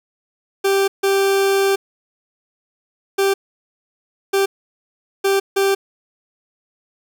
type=tone bursts at uneven times; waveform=40% pulse; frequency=392 Hz; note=G4; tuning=in tune; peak=-13 dBFS; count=6; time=0.64-0.88 / 1.03-1.76 / 3.18-3.34 / 4.33-4.46 / 5.24-5.4 / 5.56-5.75 s; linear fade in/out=10 ms; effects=8-bit